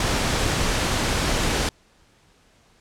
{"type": "noise", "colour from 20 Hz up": "pink", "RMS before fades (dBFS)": -22, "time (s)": [0, 1.69], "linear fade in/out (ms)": 2, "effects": ["pink hiss -58 dBFS RMS until 2.8 s", "low-pass 8000 Hz 12 dB/octave"]}